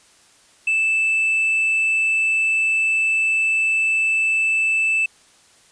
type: tone with hard clipping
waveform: triangle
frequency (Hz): 2637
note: E7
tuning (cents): 0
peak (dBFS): -15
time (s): 0.67-5.06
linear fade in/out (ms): 5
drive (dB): 1
effects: white hiss -53 dBFS RMS until 5.71 s + resampled to 22050 Hz